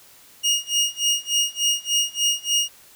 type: tone with tremolo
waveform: 25% pulse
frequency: 2859 Hz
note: F7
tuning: 40 cents sharp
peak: -13 dBFS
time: 0.43-2.69 s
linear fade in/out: 20 ms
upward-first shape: sine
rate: 3.4 Hz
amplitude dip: 95%
effects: white hiss -50 dBFS RMS until 2.95 s